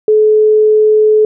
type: tone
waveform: sine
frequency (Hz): 429.3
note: A4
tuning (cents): -43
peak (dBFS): -5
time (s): 0.08-1.25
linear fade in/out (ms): 2
effects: none